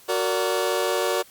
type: chord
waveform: sawtooth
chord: Gb augmented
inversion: none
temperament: just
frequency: 370 / 462.5 / 578.1 Hz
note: Gb4 / Bb4 / D5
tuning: 0 / -14 / -27 cents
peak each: -22 dBFS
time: 0.08-1.23 s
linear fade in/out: 20 ms
effects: white hiss -51 dBFS RMS until 1.3 s + Opus 48 kbps